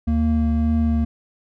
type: tone pair together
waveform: triangle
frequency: 75.96 / 230 Hz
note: D#2 / A#3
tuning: -41 / -23 cents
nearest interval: octave + perfect fifth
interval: 1918 cents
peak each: -17 dBFS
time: 0.07-1.05 s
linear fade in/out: 10 ms
effects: none